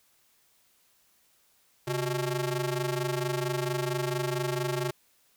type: ring-modulated tone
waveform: sawtooth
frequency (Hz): 248.4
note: B3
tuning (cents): +10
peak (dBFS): -21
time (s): 1.87-4.91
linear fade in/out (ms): 10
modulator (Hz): 112
effects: white hiss -66 dBFS RMS until 5.36 s